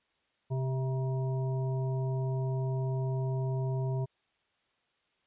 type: harmonic tone with a mistuned harmonic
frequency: 130.81 Hz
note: C3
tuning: in tune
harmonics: 1 / 3 / 5 / 7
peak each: -29 / -39 / -43 / -46 dBFS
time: 0.5-4.06 s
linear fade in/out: 20 ms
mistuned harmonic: 7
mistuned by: +59 cents
effects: white hiss -74 dBFS RMS until 5.26 s + resampled to 8000 Hz